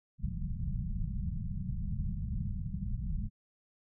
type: low-pass noise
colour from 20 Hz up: pink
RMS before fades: -35 dBFS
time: 0.18-3.3 s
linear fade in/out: 50 ms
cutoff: 210 Hz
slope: 96 dB/octave
effects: none

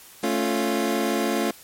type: chord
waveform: 25% pulse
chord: A augmented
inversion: none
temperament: equal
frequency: 220 / 277.2 / 349.2 Hz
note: A3 / C#4 / E#4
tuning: 0 / 0 / 0 cents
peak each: -22 / -23 / -22 dBFS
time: 0.23-1.51 s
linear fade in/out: 5 ms
effects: white hiss -47 dBFS RMS until 1.63 s + MP3 64 kbps

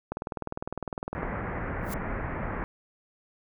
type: click train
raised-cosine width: 1 ms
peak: -18 dBFS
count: 23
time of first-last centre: 0.12-1.231 s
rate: 19.8 Hz
type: low-pass noise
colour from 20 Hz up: pink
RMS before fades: -33 dBFS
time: 1.15-2.64 s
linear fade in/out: 0 ms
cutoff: 2100 Hz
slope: 48 dB/octave
type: noise with exponential growth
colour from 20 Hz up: blue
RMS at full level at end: -34 dBFS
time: 1.82-1.94 s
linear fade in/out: 5 ms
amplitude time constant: 26 ms
effects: none

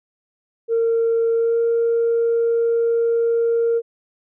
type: tone with pitch glide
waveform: sine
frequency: 458.7 to 463.8 Hz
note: A#4 to A#4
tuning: -28 to -9 cents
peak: -14 dBFS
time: 0.68-3.82 s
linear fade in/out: 50 ms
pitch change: +19 cents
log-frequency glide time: 1.34-1.59 s
effects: tanh soft clip ceiling -12 dBFS

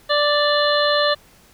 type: harmonic tone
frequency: 587.3 Hz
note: D5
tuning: in tune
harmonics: 1 / 2 / 3 / 5 / 6 / 7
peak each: -18 / -22 / -23 / -28 / -25 / -24 dBFS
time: 0.09-1.15 s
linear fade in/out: 20 ms
effects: pink hiss -51 dBFS RMS until 1.53 s

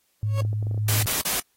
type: tone with tremolo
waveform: sine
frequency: 105.9 Hz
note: G#2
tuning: 34 cents sharp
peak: -21 dBFS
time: 0.23-1.06 s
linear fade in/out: 0 ms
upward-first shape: sine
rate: 1.8 Hz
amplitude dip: 25%
type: tone with exponential growth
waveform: 30% pulse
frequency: 551 Hz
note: C#5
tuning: 11 cents flat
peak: -23 dBFS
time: 0.24-0.41 s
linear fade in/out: 5 ms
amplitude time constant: 35 ms
type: clicks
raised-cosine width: 2 ms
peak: -25 dBFS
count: 8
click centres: 0.42 / 0.45 / 0.53 / 0.627 / 0.669 / 0.712 / 0.745 / 0.777 s
type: noise bursts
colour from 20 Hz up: white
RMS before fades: -25 dBFS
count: 3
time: 0.88-1.4 s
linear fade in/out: 5 ms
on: 150 ms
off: 35 ms
effects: white hiss -68 dBFS RMS until 1.56 s + AAC 48 kbps

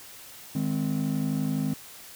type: chord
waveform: triangle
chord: Ab major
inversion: second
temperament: just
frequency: 155.74 / 207.7 / 259.6 Hz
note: Eb3 / Ab3 / C4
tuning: +2 / 0 / -13 cents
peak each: -26 / -27 / -26 dBFS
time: 0.55-1.74 s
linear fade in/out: 5 ms
effects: tanh soft clip ceiling -18 dBFS + white hiss -46 dBFS RMS until 2.15 s

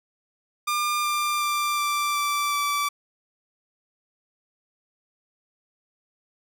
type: tone with pitch steps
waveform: sawtooth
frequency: 1200 / 1191.7 / 1183.5 / 1175.3 / 1167.2 / 1159.1 Hz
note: D6 / D6 / D6 / D6 / D6 / D6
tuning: +37 / +25 / +13 / +1 / -11 / -23 cents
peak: -19 dBFS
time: 0.67-2.89 s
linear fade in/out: 10 ms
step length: 370 ms
effects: none

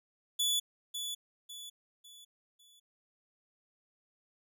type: tone with echo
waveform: sawtooth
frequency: 3443 Hz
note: A7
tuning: 38 cents flat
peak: -25 dBFS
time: 0.39-0.6 s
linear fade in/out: 10 ms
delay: 550 ms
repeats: 4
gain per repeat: -8 dB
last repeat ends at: 2.8 s
effects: none

